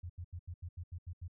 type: tone bursts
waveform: sine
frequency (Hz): 87.31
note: F2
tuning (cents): 0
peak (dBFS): -40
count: 9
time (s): 0.03-1.281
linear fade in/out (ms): 10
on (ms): 67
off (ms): 81
effects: none